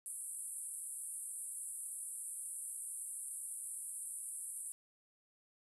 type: band-pass noise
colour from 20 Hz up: white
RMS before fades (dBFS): -45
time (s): 0.06-4.72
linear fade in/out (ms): 0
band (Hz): 8300 to 11000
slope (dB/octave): 96
effects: none